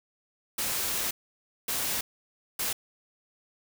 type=noise bursts at uneven times; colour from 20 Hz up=white; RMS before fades=-30 dBFS; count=3; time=0.58-1.11 / 1.68-2.01 / 2.59-2.73 s; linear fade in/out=5 ms; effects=none